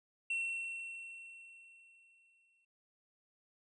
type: tone with exponential decay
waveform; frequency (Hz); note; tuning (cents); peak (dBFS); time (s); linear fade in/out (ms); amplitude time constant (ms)
triangle; 2713; E7; +49; -31; 0.3-2.65; 5; 510
effects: noise-tail reverb RT60 1.0 s tail -25 dB re dry + resampled to 24000 Hz